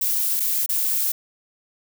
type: noise with dropouts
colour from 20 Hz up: violet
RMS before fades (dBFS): -22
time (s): 0.01-1.12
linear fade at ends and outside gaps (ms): 5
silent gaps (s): 0.398-0.402 / 0.662-0.691
effects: none